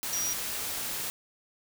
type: tone in noise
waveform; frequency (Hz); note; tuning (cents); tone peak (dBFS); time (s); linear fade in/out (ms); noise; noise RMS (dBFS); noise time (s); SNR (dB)
sine; 5760; F#8; -47; -29; 0.13-0.33; 0; white; -34; 0.03-1.1; +2
effects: none